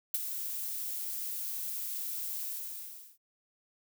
violet noise with ADSR envelope, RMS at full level -28 dBFS, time 0.14-3.18 s, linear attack 4 ms, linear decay 26 ms, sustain -9 dB, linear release 750 ms, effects none

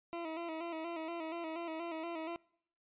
20% pulse tone with vibrato, 329.6 Hz, E4, in tune, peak -34 dBFS, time 0.13-2.36 s, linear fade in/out 0 ms, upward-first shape square, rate 4.2 Hz, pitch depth 54 cents each way, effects noise-tail reverb RT60 0.7 s tail -25 dB re dry + resampled to 8000 Hz

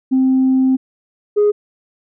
sine tone pair in turn, 261.6 / 415.3 Hz, C4 / G#4, 0 / 0 cents, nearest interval minor sixth, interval 800 cents, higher second, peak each -9 / -8 dBFS, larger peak second, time 0.11-0.77 / 1.36-1.52 s, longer first, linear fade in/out 20 ms, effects tanh soft clip ceiling -7 dBFS

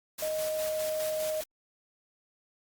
white noise with tremolo, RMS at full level -38 dBFS, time 0.18-1.44 s, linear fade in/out 10 ms, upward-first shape square, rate 4.9 Hz, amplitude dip 40%
sine tone, 622 Hz, D#5, 1 cent flat, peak -29 dBFS, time 0.22-1.41 s, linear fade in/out 5 ms
effects Opus 48 kbps

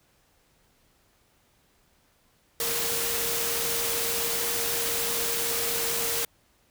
sine tone in noise, 466.2 Hz, A#4, in tune, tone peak -35 dBFS, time 2.6-6.25 s, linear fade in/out 2 ms, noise white, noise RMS -28 dBFS, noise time 2.6-6.25 s, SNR -10 dB, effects pink hiss -65 dBFS RMS until 6.7 s

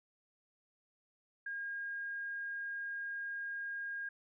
sine tone, 1622 Hz, G#6, 41 cents flat, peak -38 dBFS, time 1.46-4.09 s, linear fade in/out 5 ms, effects none

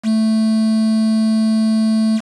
triangle tone with quantisation, 220 Hz, A3, in tune, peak -10 dBFS, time 0.03-2.21 s, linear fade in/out 50 ms, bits 5, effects resampled to 22050 Hz

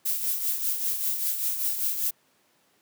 violet noise with tremolo, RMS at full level -25 dBFS, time 0.05-2.11 s, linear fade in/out 10 ms, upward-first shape triangle, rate 5.1 Hz, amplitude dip 60%, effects pink hiss -65 dBFS RMS until 2.81 s + high-pass 200 Hz 12 dB/octave

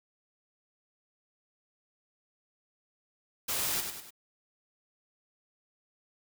white noise with echo, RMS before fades -32 dBFS, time 3.48-3.81 s, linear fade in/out 10 ms, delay 99 ms, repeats 3, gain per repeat -6 dB, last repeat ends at 4.107 s, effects none

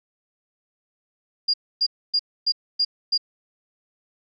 sine tone bursts, 4824 Hz, D8, 46 cents sharp, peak -17 dBFS, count 6, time 1.48-3.178 s, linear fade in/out 10 ms, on 58 ms, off 270 ms, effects none

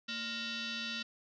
sine tone with frequency modulation, 587.3 Hz, D5, in tune, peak -36 dBFS, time 0.08-1.03 s, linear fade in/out 10 ms, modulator 816 Hz, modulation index 5.3, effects none

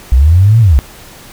sine linear two-way sweep, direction up then down, 58.27 to 118.3 to 58.27 Hz, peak -3 dBFS, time 0.12-0.79 s, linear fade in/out 0 ms, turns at 0.6 s, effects pink hiss -35 dBFS RMS until 1.32 s

